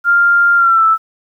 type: tone with pitch glide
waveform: sine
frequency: 1396.9 to 1318.5 Hz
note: F6 to E6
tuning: 0 to 0 cents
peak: -7 dBFS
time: 0.04-0.98 s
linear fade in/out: 50 ms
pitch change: -100 cents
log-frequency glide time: 0.56-0.85 s
effects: 8-bit